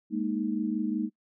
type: chord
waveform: sine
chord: Ab suspended second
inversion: none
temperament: equal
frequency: 207.7 / 233.1 / 311.1 Hz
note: Ab3 / Bb3 / Eb4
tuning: 0 / 0 / 0 cents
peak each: -31 dBFS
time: 0.1-1.1 s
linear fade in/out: 50 ms
effects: noise-tail reverb RT60 0.1 s tail -26 dB re dry